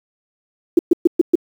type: tone bursts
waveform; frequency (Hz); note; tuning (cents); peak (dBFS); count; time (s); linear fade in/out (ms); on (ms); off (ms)
sine; 343.6; F4; -28; -6; 5; 0.77-1.355; 5; 21; 120
effects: 7-bit